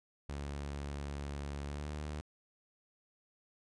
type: tone with pitch glide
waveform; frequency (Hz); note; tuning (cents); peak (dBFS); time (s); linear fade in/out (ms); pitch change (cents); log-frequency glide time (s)
sawtooth; 71.2 to 74.96; C#2 to D2; +47 to +36; -35; 0.29-2.21; 0; +89; 1.66-1.93
effects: resampled to 22050 Hz